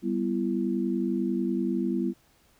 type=chord; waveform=sine; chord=E minor; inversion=first; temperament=equal with one note detuned; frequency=196 / 246.9 / 336.4 Hz; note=G3 / B3 / E4; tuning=0 / 0 / +35 cents; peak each=-29 dBFS; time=0.02-2.14 s; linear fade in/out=50 ms; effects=pink hiss -63 dBFS RMS until 2.59 s